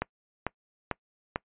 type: click train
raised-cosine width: 0.5 ms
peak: -13 dBFS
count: 4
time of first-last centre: 0.02-1.359 s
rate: 2.24 Hz
effects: noise-tail reverb RT60 0.1 s tail -24 dB re dry + resampled to 8000 Hz